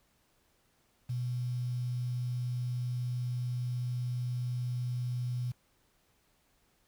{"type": "tone with quantisation", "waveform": "sine", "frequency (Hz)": 123.47, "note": "B2", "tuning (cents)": 0, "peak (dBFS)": -31, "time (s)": [1.09, 5.52], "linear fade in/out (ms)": 10, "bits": 9, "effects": ["pink hiss -71 dBFS RMS until 6.87 s"]}